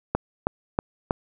click train, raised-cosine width 1 ms, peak -7 dBFS, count 4, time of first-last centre 0.15-1.108 s, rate 3.13 Hz, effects none

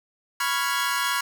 sawtooth chord, C# dominant seventh, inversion third, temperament equal, 987.8 / 1108.7 / 1396.9 / 1661.2 Hz, B5 / C#6 / E#6 / G#6, 0 / 0 / 0 / 0 cents, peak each -25 dBFS, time 0.4-1.21 s, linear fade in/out 5 ms, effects none

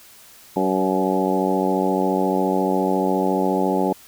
harmonic tone with a mistuned harmonic, 94.3 Hz, F#2, 33 cents sharp, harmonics 2 / 3 / 4 / 5 / 6 / 7 / 8 / 9, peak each -24 / -24 / -24 / -27 / -27 / -30 / -29 / -25 dBFS, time 0.56-3.93 s, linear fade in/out 5 ms, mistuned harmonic 6, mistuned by -17 cents, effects white hiss -47 dBFS RMS until 4.07 s

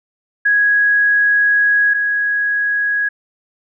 sine tone pair in turn, 1661.2 / 1661.2 Hz, G#6 / G#6, 0 / 0 cents, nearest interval unison, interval 0 cents, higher neither, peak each -10 / -14 dBFS, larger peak first, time 0.45-1.94 / 1.94-3.09 s, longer first, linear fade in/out 10 ms, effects none

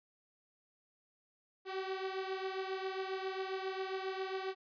sawtooth beating tone pair, 378.5 / 385.9 Hz, F#4 / G4, +39 / -27 cents, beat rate 7.4 Hz, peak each -35 / -38 dBFS, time 1.65-4.55 s, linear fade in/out 50 ms, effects resampled to 11025 Hz

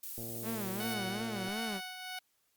violet noise, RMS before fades -42 dBFS, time 0.03-0.94 s, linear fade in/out 5 ms
click train, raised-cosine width 2 ms, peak -33 dBFS, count 152, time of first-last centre 0.18-1.482 s, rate 116 Hz
sawtooth tone with vibrato, 207.1 Hz, G#3, 5 cents flat, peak -33 dBFS, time 0.42-1.81 s, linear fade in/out 50 ms, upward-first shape sine, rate 2.7 Hz, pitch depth 170 cents each way
10% pulse tone with tremolo, 740 Hz, F#5, in tune, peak -28 dBFS, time 0.8-2.19 s, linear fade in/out 5 ms, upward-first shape triangle, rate 1.5 Hz, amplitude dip 60%
effects white hiss -75 dBFS RMS until 2.56 s + Opus 48 kbps

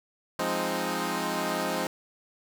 10% pulse chord, F minor seventh, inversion none, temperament equal, 174.61 / 207.7 / 261.6 / 311.1 Hz, F3 / Ab3 / C4 / Eb4, 0 / 0 / 0 / 0 cents, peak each -25 dBFS, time 0.39-1.87 s, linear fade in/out 2 ms, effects none

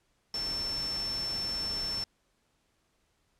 sine tone in noise, 5400 Hz, E8, 41 cents sharp, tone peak -31 dBFS, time 0.34-2.04 s, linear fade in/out 2 ms, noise pink, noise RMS -42 dBFS, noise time 0.34-2.04 s, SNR +8 dB, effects pink hiss -73 dBFS RMS until 3.39 s + low-pass 10000 Hz 12 dB/octave

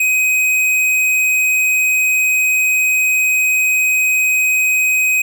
sine tone with tanh clipping, 2517 Hz, D#7, 19 cents sharp, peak -13 dBFS, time 0-5.22 s, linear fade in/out 5 ms, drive 17 dB, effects none

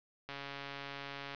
click train, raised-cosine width 0.3 ms, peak -27 dBFS, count 149, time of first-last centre 0.29-1.347 s, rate 140 Hz, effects resampled to 16000 Hz + 11-bit

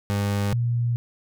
30% pulse / sine tone pair in turn, 101.3 / 119.07 Hz, G#2 / A#2, -43 / +37 cents, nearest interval minor third, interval 280 cents, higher second, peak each -19 / -20 dBFS, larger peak first, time 0.1-0.53 / 0.53-0.96 s, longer neither, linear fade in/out 0 ms, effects none

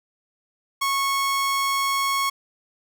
sawtooth tone, 1100 Hz, C#6, 14 cents flat, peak -17 dBFS, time 0.81-2.3 s, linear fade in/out 10 ms, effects none

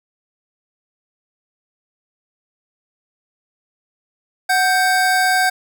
square tone pair together, 741.8 / 1568 Hz, F#5 / G6, +4 / 0 cents, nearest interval octave + minor second, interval 1296 cents, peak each -17 dBFS, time 4.49-5.5 s, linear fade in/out 10 ms, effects none

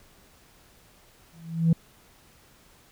sine tone with exponential growth, 164.81 Hz, E3, in tune, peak -12 dBFS, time 1.33-1.73 s, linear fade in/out 5 ms, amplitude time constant 86 ms, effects tanh soft clip ceiling -14 dBFS + pink hiss -57 dBFS RMS until 2.91 s

